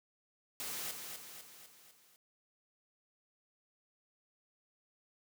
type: noise with echo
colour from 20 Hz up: white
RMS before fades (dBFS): -41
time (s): 0.6-0.91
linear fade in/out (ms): 0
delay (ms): 250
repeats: 5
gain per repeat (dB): -5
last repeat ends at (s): 2.16
effects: high-pass 100 Hz 12 dB/octave